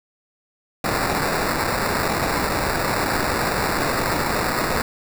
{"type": "noise with sample-and-hold", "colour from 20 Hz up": "violet", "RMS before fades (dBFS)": -22, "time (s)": [0.84, 4.82], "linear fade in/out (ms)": 2, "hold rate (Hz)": 3150, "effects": []}